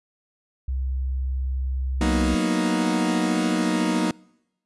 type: tone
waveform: sine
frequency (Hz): 65.3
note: C2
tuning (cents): -3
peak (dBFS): -23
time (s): 0.68-2.35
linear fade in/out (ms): 5
type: chord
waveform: 40% pulse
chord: B major seventh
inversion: second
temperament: equal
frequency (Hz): 185 / 233.1 / 246.9 / 311.1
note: F#3 / A#3 / B3 / D#4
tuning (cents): 0 / 0 / 0 / 0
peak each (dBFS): -25 / -25 / -28 / -24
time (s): 2.01-4.11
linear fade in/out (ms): 2
effects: noise-tail reverb RT60 0.9 s tail -26 dB re dry + resampled to 24000 Hz